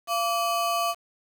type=ring-modulated tone; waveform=square; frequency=922 Hz; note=A#5; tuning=19 cents flat; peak=-21 dBFS; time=0.07-0.95 s; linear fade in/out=50 ms; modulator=236 Hz; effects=8-bit